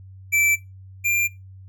square tone pair in turn, 2328 / 2384 Hz, D7 / D7, -16 / +25 cents, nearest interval unison, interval 41 cents, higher second, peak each -17 / -19 dBFS, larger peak first, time 0.32-0.56 / 1.04-1.28 s, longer neither, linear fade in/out 20 ms, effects noise-tail reverb RT60 0.2 s tail -18 dB re dry + added 95 Hz sine -40 dBFS peak until 1.68 s

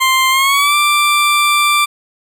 20% pulse tone with pitch glide, 1049 to 1177.5 Hz, C6 to D6, +4 to +4 cents, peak -5 dBFS, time 0-1.86 s, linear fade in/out 20 ms, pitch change +200 cents, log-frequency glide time 0.3-0.75 s, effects none

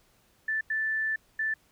sine tone bursts at uneven times, 1760 Hz, A6, in tune, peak -26 dBFS, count 3, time 0.48-0.61 / 0.7-1.16 / 1.39-1.54 s, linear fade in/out 5 ms, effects pink hiss -65 dBFS RMS until 1.71 s

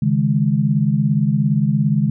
sine chord, C# suspended second, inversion none, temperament just, 138.59 / 155.92 / 207.9 Hz, C#3 / D#3 / G#3, 0 / +4 / +2 cents, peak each -18 dBFS, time 0.02-2.1 s, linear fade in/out 5 ms, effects none

